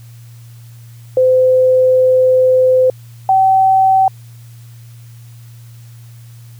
sine tone pair in turn, 513 / 766 Hz, C5 / G5, -34 / -40 cents, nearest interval perfect fifth, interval 694 cents, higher second, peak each -7 dBFS, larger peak neither, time 1.17-2.9 / 3.29-4.08 s, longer first, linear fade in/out 2 ms, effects added 117 Hz sine -34 dBFS peak until 6.59 s + white hiss -49 dBFS RMS until 6.59 s

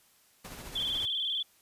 pink noise with tremolo, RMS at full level -43 dBFS, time 0.44-1.06 s, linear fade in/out 10 ms, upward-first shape sine, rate 14 Hz, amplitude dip 35%
sine tone with vibrato, 3300 Hz, G#7, 12 cents flat, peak -29 dBFS, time 0.75-1.43 s, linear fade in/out 10 ms, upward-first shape square, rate 20 Hz, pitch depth 71 cents each way
effects white hiss -64 dBFS RMS until 1.61 s + resampled to 32000 Hz

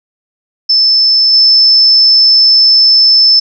sine tone with level steps, 5270 Hz, E8, 1 cent flat, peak -5 / -3 dBFS, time 0.69-3.4 s, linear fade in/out 10 ms, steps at 1.33 s, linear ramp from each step 5 ms, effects none

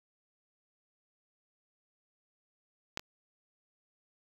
clicks, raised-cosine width 0.2 ms, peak -15 / -25 dBFS, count 2, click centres 2.974 / 2.995 s, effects 7-bit

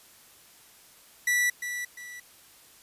45% pulse tone with echo, 1959 Hz, B6, 15 cents flat, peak -22 dBFS, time 1.27-1.5 s, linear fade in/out 5 ms, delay 350 ms, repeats 2, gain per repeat -9 dB, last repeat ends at 2.2 s, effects white hiss -55 dBFS RMS until 2.82 s + resampled to 32000 Hz

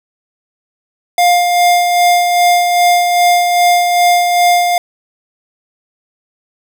square tone with tremolo, 705 Hz, F5, 16 cents sharp, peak -7 dBFS, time 1.18-4.78 s, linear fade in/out 2 ms, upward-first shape sine, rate 2.5 Hz, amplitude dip 40%, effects none

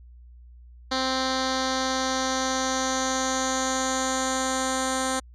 10% pulse tone with low-pass filter sweep, 261.6 Hz, C4, in tune, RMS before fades -26 dBFS, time 0.91-5.2 s, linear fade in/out 10 ms, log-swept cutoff 4800 to 8100 Hz, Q 3.9, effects added 60 Hz sine -45 dBFS peak until 5.34 s

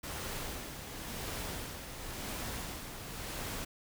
pink noise with tremolo, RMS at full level -39 dBFS, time 0.03-3.65 s, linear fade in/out 10 ms, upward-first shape sine, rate 0.94 Hz, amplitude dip 50%, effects none

